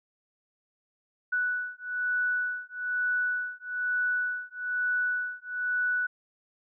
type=beating tone pair; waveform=sine; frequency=1480 / 1481.1 Hz; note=F#6 / F#6; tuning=0 / +1 cents; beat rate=1.1 Hz; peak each=-30 dBFS; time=1.32-6.07 s; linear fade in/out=10 ms; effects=none